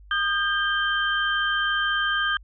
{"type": "tone cluster", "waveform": "sine", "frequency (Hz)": [1228, 1594, 3129], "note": ["D#6", "G6", "G7"], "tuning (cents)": [-23, 28, -4], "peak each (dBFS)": [-27, -23, -28], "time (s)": [0.11, 2.37], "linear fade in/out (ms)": 2, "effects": ["added 50 Hz sine -45 dBFS peak until 2.43 s"]}